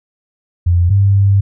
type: tone pair in turn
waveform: sine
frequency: 87.31 / 98.99 Hz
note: F2 / G2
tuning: 0 / +17 cents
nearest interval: major second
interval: 217 cents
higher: second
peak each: -8 / -7 dBFS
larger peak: second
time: 0.66-0.9 / 0.9-1.41 s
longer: second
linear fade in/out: 10 ms
effects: none